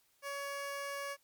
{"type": "tone", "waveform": "15% pulse", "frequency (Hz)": 562, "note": "C#5", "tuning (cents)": 24, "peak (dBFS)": -32, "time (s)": [0.22, 1.17], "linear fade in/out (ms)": 50, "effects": ["white hiss -72 dBFS RMS until 1.23 s", "MP3 96 kbps"]}